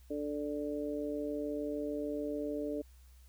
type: harmonic tone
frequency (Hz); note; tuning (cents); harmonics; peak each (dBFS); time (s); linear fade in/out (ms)
146.83; D3; 0; 2 / 3 / 4; -37 / -39 / -40; 0.1-2.82; 10
effects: added 63 Hz sine -55 dBFS peak until 3.28 s + white hiss -68 dBFS RMS until 3.28 s